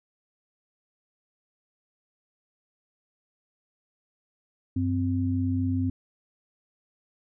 sine tone pair together, 95.82 / 259.9 Hz, G2 / C4, -39 / -11 cents, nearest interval octave + perfect fourth, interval 1728 cents, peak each -26 dBFS, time 4.76-5.9 s, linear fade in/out 5 ms, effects none

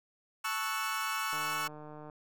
30% pulse chord, F# minor seventh, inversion first, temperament equal, 880 / 1108.7 / 1318.5 / 1480 Hz, A5 / C#6 / E6 / F#6, 0 / 0 / 0 / 0 cents, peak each -38 / -34 / -34 / -36 dBFS, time 0.44-1.68 s, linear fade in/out 10 ms
click train, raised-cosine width 1 ms, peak -34 dBFS, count 117, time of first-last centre 1.33-2.098 s, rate 151 Hz
effects none

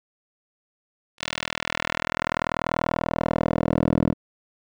10% pulse tone with band-pass filter sweep, 40.4 Hz, E1, 34 cents flat, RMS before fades -25 dBFS, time 1.18-4.15 s, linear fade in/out 50 ms, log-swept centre 3600 to 300 Hz, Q 1.1, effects none

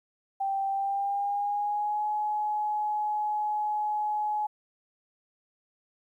sine tone with pitch glide, 783 to 844.1 Hz, G5 to G#5, -2 to +28 cents, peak -26 dBFS, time 0.4-4.47 s, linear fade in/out 10 ms, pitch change +130 cents, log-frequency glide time 0.69-2.05 s, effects 11-bit

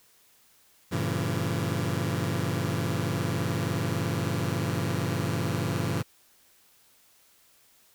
sawtooth chord, G diminished seventh, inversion none, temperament just, 98 / 117.6 / 141.12 / 169.34 Hz, G2 / Bb2 / Db3 / Fb3, 0 / +16 / +31 / +47 cents, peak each -28 dBFS, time 0.91-6.03 s, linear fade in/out 20 ms, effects white hiss -61 dBFS RMS until 7.94 s

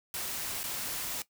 white noise with dropouts, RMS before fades -36 dBFS, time 0.14-1.22 s, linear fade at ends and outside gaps 1 ms, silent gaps 0.632-0.639 s, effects noise-tail reverb RT60 0.1 s tail -17 dB re dry

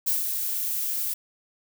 violet noise with ADSR envelope, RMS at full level -23 dBFS, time 0.06-1.14 s, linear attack 17 ms, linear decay 140 ms, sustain -5 dB, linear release 7 ms, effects none

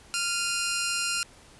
10% pulse tone pair together, 1391.3 / 2489 Hz, F6 / D#7, -7 / 0 cents, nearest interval minor seventh, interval 1007 cents, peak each -19 / -23 dBFS, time 0.14-1.23 s, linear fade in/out 0 ms, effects pink hiss -53 dBFS RMS until 1.59 s + resampled to 24000 Hz

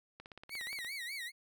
click train, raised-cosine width 0.3 ms, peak -33 dBFS, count 12, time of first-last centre 0.2-0.847 s, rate 17 Hz
30% pulse tone with vibrato, 2057 Hz, C7, 30 cents flat, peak -37 dBFS, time 0.49-1.32 s, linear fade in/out 50 ms, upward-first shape sine, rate 5 Hz, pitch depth 180 cents each way
effects none

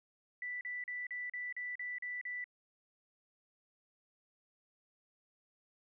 sine tone bursts, 1975.5 Hz, B6, in tune, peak -38 dBFS, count 9, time 0.42-2.442 s, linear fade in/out 2 ms, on 190 ms, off 39 ms, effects none

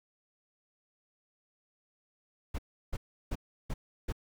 brown noise bursts, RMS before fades -33 dBFS, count 5, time 2.54-4.125 s, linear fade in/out 10 ms, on 45 ms, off 340 ms, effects none

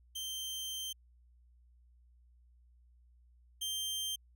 sawtooth tone pair in turn, 3133 / 3150 Hz, G7 / G7, -2 / +8 cents, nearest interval unison, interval 10 cents, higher second, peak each -35 / -32 dBFS, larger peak second, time 0.15-0.93 / 3.61-4.16 s, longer first, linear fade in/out 10 ms, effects added 60 Hz sine -61 dBFS peak until 4.35 s

